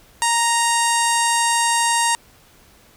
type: tone with low-pass filter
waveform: sawtooth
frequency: 932.3 Hz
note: A#5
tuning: in tune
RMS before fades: -18 dBFS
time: 0.22-2.15 s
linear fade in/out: 0 ms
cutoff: 8700 Hz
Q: 4.3
effects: pink hiss -51 dBFS RMS until 2.96 s